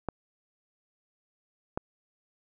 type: clicks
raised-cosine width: 1 ms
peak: -16 dBFS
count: 2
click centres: 0.087 / 1.775 s
effects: none